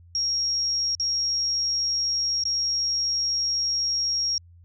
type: tone with dropouts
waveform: sine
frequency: 5588 Hz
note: F8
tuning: in tune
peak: -22 dBFS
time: 0.15-4.38 s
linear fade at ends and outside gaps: 1 ms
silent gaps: 0.951-0.998 / 2.437-2.453 s
effects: added 86 Hz sine -48 dBFS peak until 4.64 s